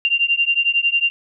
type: beating tone pair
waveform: sine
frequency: 2774 / 2785 Hz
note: F7 / F7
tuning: -12 / -5 cents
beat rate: 11 Hz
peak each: -18 dBFS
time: 0.05-1.1 s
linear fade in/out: 0 ms
effects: none